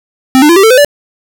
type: tone with pitch steps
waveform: square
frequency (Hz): 261.5 / 298.7 / 341.1 / 389.6 / 444.9 / 508.1 / 580.3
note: C4 / D4 / F4 / G4 / A4 / B4 / D5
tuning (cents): -1 / +29 / -41 / -11 / +19 / +49 / -21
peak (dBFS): -3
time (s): 0.35-0.847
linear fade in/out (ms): 0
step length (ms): 71
effects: none